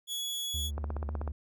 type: tone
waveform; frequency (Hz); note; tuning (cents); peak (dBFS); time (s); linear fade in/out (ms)
sawtooth; 3376; G#7; +28; -30; 0.07-0.71; 50
type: tone with vibrato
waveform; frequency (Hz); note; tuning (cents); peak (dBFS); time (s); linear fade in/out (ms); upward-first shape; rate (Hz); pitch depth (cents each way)
triangle; 73.6; D2; +4; -31; 0.54-1.32; 5; square; 8.9; 51
type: click train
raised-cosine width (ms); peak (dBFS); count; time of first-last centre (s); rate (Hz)
1; -23; 9; 0.78-1.277; 16.1
effects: none